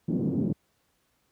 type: band-pass noise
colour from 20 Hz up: white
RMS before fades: -27 dBFS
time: 0.08-0.53 s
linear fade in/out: 5 ms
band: 120 to 300 Hz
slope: 24 dB/octave
effects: pink hiss -71 dBFS RMS until 1.31 s + high-pass 60 Hz 12 dB/octave